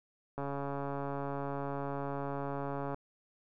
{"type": "click train", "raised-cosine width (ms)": 1, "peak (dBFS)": -24, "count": 360, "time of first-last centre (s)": [0.38, 2.944], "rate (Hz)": 140, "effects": []}